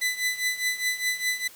sawtooth tone with tremolo, 2000 Hz, B6, 21 cents sharp, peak -18 dBFS, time 0.01-1.48 s, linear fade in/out 10 ms, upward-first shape triangle, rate 4.9 Hz, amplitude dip 85%, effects white hiss -49 dBFS RMS until 1.55 s

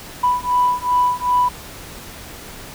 sine beating tone pair, 987.8 / 990.4 Hz, B5 / B5, 0 / +5 cents, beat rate 2.6 Hz, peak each -17 dBFS, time 0.23-1.49 s, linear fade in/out 10 ms, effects tanh soft clip ceiling -7 dBFS + pink hiss -36 dBFS RMS until 2.74 s

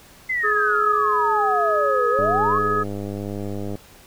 sine exponential two-way sweep, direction down then up, 2080 to 466.2 to 1153 Hz, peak -20 dBFS, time 0.29-2.59 s, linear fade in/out 10 ms, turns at 2.09 s
harmonic tone, 420.7 Hz, G#4, 22 cents sharp, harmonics 1 / 3 / 4, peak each -24 / -20 / -29 dBFS, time 0.43-2.84 s, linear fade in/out 20 ms
click train, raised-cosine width 2 ms, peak -17 dBFS, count 159, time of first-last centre 2.19-3.754 s, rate 101 Hz
effects pink hiss -48 dBFS RMS until 4.06 s

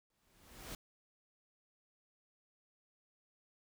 pink noise with exponential growth, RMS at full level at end -44 dBFS, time 0.1-0.75 s, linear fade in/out 2 ms, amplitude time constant 140 ms, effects none

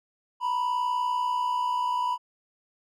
triangle tone pair together, 927.5 / 987.8 Hz, A#5 / B5, -9 / 0 cents, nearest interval minor second, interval 109 cents, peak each -31 / -23 dBFS, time 0.4-2.18 s, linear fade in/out 50 ms, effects none

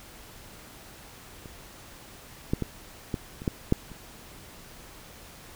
clicks, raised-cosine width 3 ms, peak -30 / -11 / -15 / -15 / -26 / -12 / -7 / -30 dBFS, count 8, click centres 1.458 / 2.535 / 2.623 / 3.142 / 3.419 / 3.478 / 3.724 / 3.917 s, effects pink hiss -48 dBFS RMS until 5.55 s

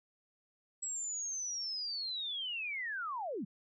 sine linear sweep, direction down, 7800 to 158.7 Hz, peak -36 dBFS, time 0.82-3.45 s, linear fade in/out 10 ms, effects none

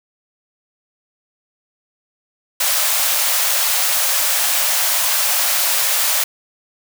white high-pass noise, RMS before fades -17 dBFS, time 2.6-6.24 s, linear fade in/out 5 ms, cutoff 530 Hz, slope 96 dB/octave, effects none

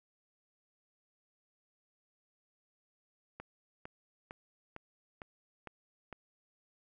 click train, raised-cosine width 0.5 ms, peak -29 dBFS, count 7, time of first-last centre 3.4-6.127 s, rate 2.2 Hz, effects none

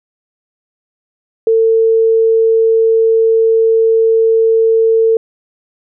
sine tone, 450 Hz, A4, 39 cents sharp, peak -7 dBFS, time 1.47-5.17 s, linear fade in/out 2 ms, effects none

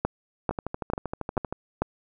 two click trains, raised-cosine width 1 ms, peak -9 / -16 dBFS, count 5 / 14, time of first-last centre 0.05-1.82 / 0.51-1.526 s, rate 2.26 / 12.8 Hz, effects none

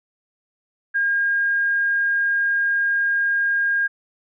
sine tone, 1618 Hz, G#6, 46 cents flat, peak -17 dBFS, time 0.94-3.88 s, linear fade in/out 20 ms, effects none

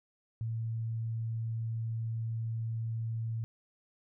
sine tone, 113.4 Hz, A#2, 47 cents flat, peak -32 dBFS, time 0.41-3.44 s, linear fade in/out 0 ms, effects none

